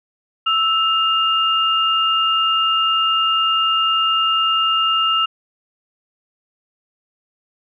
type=tone pair together; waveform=sine; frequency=1315 / 2818 Hz; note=E6 / F7; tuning=-5 / +15 cents; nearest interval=octave + minor second; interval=1320 cents; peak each=-17 dBFS; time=0.46-5.26 s; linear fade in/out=10 ms; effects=none